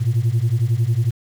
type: beating tone pair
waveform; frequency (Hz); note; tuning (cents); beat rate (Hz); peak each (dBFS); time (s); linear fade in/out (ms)
sine; 110 / 121; A2 / B2; 0 / -35; 11; -17 / -16; 0-1.11; 20
effects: tanh soft clip ceiling -12 dBFS + 7-bit